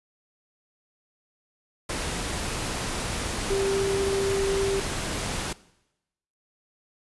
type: tone in noise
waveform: sine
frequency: 392 Hz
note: G4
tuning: in tune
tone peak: -23 dBFS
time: 3.5-4.8 s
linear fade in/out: 5 ms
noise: pink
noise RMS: -30 dBFS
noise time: 1.89-5.53 s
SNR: +4 dB
effects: noise-tail reverb RT60 0.9 s tail -20 dB re dry + resampled to 24000 Hz